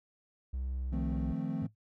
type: tone with pitch glide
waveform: triangle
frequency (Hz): 64.5 to 63.8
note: C2 to C2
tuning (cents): -24 to -43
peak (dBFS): -31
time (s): 0.53-1.33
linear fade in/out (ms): 10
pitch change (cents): -19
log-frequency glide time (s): 0.78-0.88
type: chord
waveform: triangle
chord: F dominant seventh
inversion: third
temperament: equal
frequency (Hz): 155.56 / 174.61 / 220 / 261.6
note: Eb3 / F3 / A3 / C4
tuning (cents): 0 / 0 / 0 / 0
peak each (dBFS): -35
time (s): 0.92-1.67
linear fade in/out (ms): 10
type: tone with exponential decay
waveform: sine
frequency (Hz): 107.6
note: A2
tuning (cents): -38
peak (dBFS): -33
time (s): 1.62-1.75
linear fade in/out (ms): 5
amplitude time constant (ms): 27
effects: noise-tail reverb RT60 0.1 s tail -21 dB re dry + tanh soft clip ceiling -24 dBFS